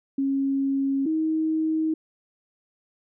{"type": "tone pair in turn", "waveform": "sine", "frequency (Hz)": [273.2, 316.4], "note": ["C#4", "D#4"], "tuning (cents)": [-25, 29], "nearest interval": "minor third", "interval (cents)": 254, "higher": "second", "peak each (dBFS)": -21, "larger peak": "neither", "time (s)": [[0.18, 1.06], [1.06, 1.94]], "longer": "neither", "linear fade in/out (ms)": 5, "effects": []}